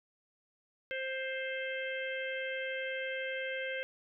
harmonic tone, 526 Hz, C5, 9 cents sharp, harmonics 1 / 3 / 4 / 5 / 6, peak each -38 / -40 / -41 / -45 / -47 dBFS, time 0.91-3.83 s, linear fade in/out 0 ms, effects none

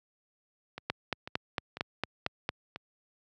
two click trains, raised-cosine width 0.3 ms, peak -13 / -23 dBFS, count 8 / 5, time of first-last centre 0.9-2.491 / 0.78-2.76 s, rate 4.4 / 2.02 Hz, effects high-pass 80 Hz 12 dB/octave

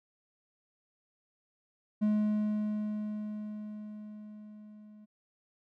triangle tone with level ramp, 211.5 Hz, G#3, 32 cents sharp, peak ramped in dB -22 to -49 dBFS, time 2.01-5.06 s, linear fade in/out 20 ms, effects none

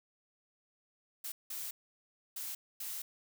blue noise bursts at uneven times, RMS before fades -41 dBFS, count 4, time 1.24-1.32 / 1.5-1.71 / 2.36-2.55 / 2.8-3.02 s, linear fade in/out 5 ms, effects none

